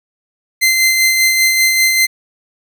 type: tone with tremolo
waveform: sawtooth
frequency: 2073 Hz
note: C7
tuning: 17 cents flat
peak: -5 dBFS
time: 0.61-2.07 s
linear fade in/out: 20 ms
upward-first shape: sine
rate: 5.1 Hz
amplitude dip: 35%
effects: none